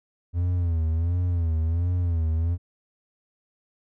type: tone with vibrato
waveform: triangle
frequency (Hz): 84.5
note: E2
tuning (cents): +43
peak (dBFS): -19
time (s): 0.33-2.58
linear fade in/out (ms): 50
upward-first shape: sine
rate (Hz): 1.4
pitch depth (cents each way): 100
effects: none